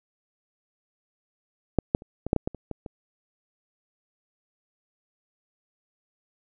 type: clicks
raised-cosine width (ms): 2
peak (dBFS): -6 / -6 / -30 / -17 / -6 / -9 / -13 / -25 / -19 / -23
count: 10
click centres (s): 1.787 / 1.949 / 2.021 / 2.266 / 2.331 / 2.363 / 2.475 / 2.547 / 2.713 / 2.862
effects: none